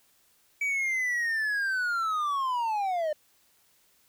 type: linear sweep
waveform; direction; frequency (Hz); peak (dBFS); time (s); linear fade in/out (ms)
triangle; down; 2296 to 593; -24; 0.61-3.13; 5
effects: white hiss -65 dBFS RMS until 4.08 s